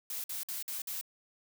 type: noise bursts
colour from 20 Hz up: blue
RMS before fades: -38 dBFS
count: 5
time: 0.1-1.012 s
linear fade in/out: 2 ms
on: 140 ms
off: 53 ms
effects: none